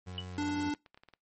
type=tone with vibrato; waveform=30% pulse; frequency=90.9 Hz; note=F#2; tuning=30 cents flat; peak=-38 dBFS; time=0.06-0.71 s; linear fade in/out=20 ms; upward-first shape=sine; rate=6.3 Hz; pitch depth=9 cents each way
type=tone with exponential decay; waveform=sine; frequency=2960 Hz; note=F#7; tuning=in tune; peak=-31 dBFS; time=0.18-0.27 s; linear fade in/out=1 ms; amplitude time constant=19 ms
type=tone; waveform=square; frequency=293.7 Hz; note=D4; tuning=in tune; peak=-31 dBFS; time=0.38-0.74 s; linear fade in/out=2 ms
type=clicks; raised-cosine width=0.3 ms; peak=-38 dBFS; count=8; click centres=0.687 / 0.748 / 0.862 / 0.945 / 0.975 / 1.035 / 1.087 / 1.137 s
effects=noise-tail reverb RT60 0.2 s tail -23 dB re dry + MP3 32 kbps